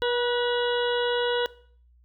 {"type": "harmonic tone with a mistuned harmonic", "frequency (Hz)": 483.2, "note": "B4", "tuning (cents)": -38, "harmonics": [1, 2, 3, 4, 6, 7, 8], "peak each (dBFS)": [-24, -31, -31, -40, -35, -35, -38], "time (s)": [0.02, 1.46], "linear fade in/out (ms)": 0, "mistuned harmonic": 3, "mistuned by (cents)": 29, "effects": ["noise-tail reverb RT60 0.5 s tail -19 dB re dry", "added 60 Hz sine -55 dBFS peak until 2.04 s"]}